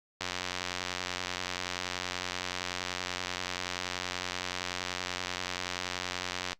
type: click train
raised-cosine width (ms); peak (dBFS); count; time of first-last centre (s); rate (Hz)
0.2; -15; 573; 0.21-6.53; 90.5
effects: noise-tail reverb RT60 0.1 s tail -21 dB re dry + Opus 48 kbps